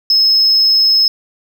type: tone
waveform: sine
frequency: 5180 Hz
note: E8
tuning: 31 cents flat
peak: -6 dBFS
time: 0.1-1.08 s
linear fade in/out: 2 ms
effects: tanh soft clip ceiling -5 dBFS + 8-bit